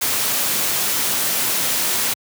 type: noise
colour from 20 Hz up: white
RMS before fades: -20 dBFS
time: 0.01-2.14 s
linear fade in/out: 10 ms
effects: high-pass 100 Hz 12 dB/octave